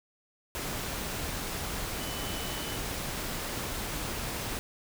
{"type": "tone in noise", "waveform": "sine", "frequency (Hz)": 3000, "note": "F#7", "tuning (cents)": 23, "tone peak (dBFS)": -43, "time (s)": [2.01, 2.76], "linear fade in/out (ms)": 0, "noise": "pink", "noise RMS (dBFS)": -35, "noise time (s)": [0.55, 4.59], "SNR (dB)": -11, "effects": []}